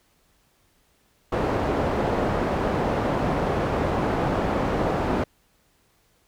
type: low-pass noise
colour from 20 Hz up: white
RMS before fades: -24 dBFS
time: 1.32-5.24 s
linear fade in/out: 5 ms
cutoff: 690 Hz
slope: 12 dB/octave
effects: pink hiss -64 dBFS RMS until 6.27 s